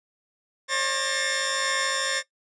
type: tone cluster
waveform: 15% pulse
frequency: 538 / 591 / 1075 / 1771 / 1863 Hz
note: C5 / D5 / C6 / A6 / A#6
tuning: +48 / +11 / +47 / +11 / -2 cents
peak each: -23 / -30 / -30 / -21 / -25 dBFS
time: 0.68-2.23 s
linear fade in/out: 50 ms
effects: noise-tail reverb RT60 0.1 s tail -17 dB re dry + resampled to 22050 Hz